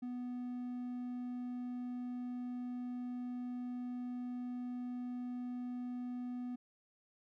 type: tone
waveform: triangle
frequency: 246.9 Hz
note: B3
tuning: in tune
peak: -37 dBFS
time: 0.02-6.56 s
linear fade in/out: 10 ms
effects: none